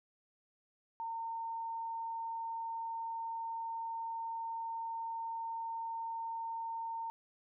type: tone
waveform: sine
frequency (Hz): 912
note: A#5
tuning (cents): -38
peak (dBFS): -37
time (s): 1-7.1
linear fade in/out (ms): 0
effects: none